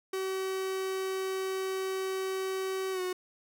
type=tone with pitch glide; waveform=45% pulse; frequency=380.5 to 366.3 Hz; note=F#4 to F#4; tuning=+48 to -17 cents; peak=-31 dBFS; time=0.13-3.13 s; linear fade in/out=5 ms; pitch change=-65 cents; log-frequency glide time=2.92-3.01 s; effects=none